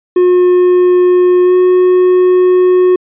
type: tone with pitch glide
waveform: triangle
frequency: 360.2 to 364.8 Hz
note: F#4 to F#4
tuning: -46 to -24 cents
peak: -3 dBFS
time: 0.16-2.96 s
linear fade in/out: 5 ms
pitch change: +22 cents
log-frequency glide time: 1.43-1.54 s
effects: resampled to 8000 Hz